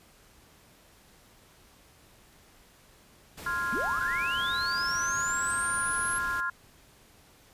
pink noise, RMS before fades -43 dBFS, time 3.37-6.41 s, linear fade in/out 10 ms
sine chord, F minor, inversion second, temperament equal, 1046.5 / 1396.9 / 1661.2 Hz, C6 / F6 / Ab6, 0 / 0 / 0 cents, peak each -34 / -30 / -34 dBFS, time 3.46-6.5 s, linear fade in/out 5 ms
sine linear sweep, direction up, 149.3 to 11175 Hz, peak -32 dBFS, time 3.72-6.19 s, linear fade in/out 10 ms
effects pink hiss -58 dBFS RMS until 7.53 s + resampled to 32000 Hz

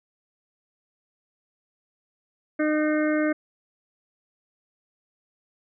harmonic tone, 305.2 Hz, D#4, 33 cents flat, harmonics 1 / 2 / 4 / 5 / 6 / 7, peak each -22 / -26 / -36 / -32 / -36 / -36 dBFS, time 2.59-3.33 s, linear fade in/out 10 ms, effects none

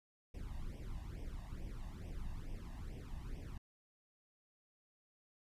brown noise with flanger, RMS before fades -45 dBFS, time 0.34-3.58 s, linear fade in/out 5 ms, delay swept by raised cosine 0.35 to 1.11 ms, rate 2.3 Hz, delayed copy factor +1, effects resampled to 32000 Hz

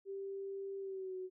sine tone with pitch glide, 392 to 371.5 Hz, G4 to F#4, 0 to +7 cents, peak -40 dBFS, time 0.05-1.3 s, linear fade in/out 50 ms, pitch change -93 cents, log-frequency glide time 0.79-1.16 s, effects none

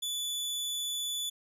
sawtooth tone, 3466 Hz, A7, 27 cents flat, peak -29 dBFS, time 0.02-1.3 s, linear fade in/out 10 ms, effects resampled to 32000 Hz

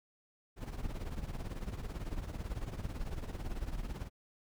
brown noise with tremolo, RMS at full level -36 dBFS, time 0.56-4.1 s, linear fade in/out 50 ms, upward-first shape triangle, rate 18 Hz, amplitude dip 80%, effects none

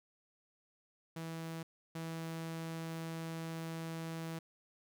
sawtooth tone pair in turn, 163.5 / 163.5 Hz, E3 / E3, -14 / -14 cents, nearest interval unison, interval 0 cents, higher neither, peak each -37 / -36 dBFS, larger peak second, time 1.16-1.63 / 1.95-4.39 s, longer second, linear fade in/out 5 ms, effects none

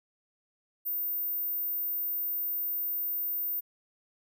sine tone, 14540 Hz, A#9, 44 cents flat, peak -29 dBFS, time 0.85-3.61 s, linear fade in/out 20 ms, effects none

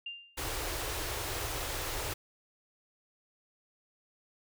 sine tone with exponential decay, 2794 Hz, F7, in tune, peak -35 dBFS, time 0.06-0.47 s, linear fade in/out 5 ms, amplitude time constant 88 ms
pink band-stop noise, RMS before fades -36 dBFS, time 0.37-2.14 s, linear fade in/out 10 ms, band 130 to 300 Hz, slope 48 dB/octave
effects none

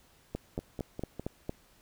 two click trains, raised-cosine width 2 ms, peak -24 / -20 dBFS, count 4 / 6, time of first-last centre 0.59-1.196 / 0.35-1.494 s, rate 4.95 / 4.37 Hz, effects pink hiss -63 dBFS RMS until 1.81 s

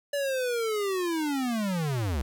square linear sweep, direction down, 578 to 61.74 Hz, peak -27 dBFS, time 0.13-2.22 s, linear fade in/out 5 ms, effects none

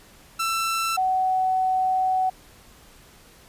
sawtooth / sine tone pair in turn, 1336 / 749.8 Hz, E6 / F#5, +23 / +23 cents, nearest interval minor seventh, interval 1000 cents, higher first, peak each -19 dBFS, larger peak neither, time 0.39-0.97 / 0.97-2.3 s, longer second, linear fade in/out 10 ms, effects pink hiss -51 dBFS RMS until 3.48 s + resampled to 32000 Hz

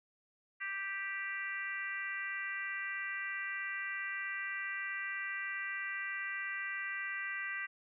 harmonic tone, 392.3 Hz, G4, 1 cent sharp, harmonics 3 / 4 / 5 / 6 / 7, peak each -48 / -42 / -39 / -47 / -48 dBFS, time 0.6-7.67 s, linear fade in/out 20 ms, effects none

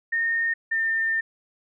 sine tone pair in turn, 1835 / 1804.5 Hz, A#6 / A6, -28 / +43 cents, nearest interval unison, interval 29 cents, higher first, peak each -21 dBFS, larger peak neither, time 0.12-0.54 / 0.71-1.21 s, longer second, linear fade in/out 10 ms, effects none

